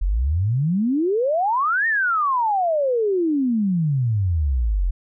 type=exponential two-way sweep; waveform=sine; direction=up then down; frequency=41.26 to 1864.7 to 41.26 Hz; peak=-17 dBFS; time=0.01-4.91 s; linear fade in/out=10 ms; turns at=1.87 s; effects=none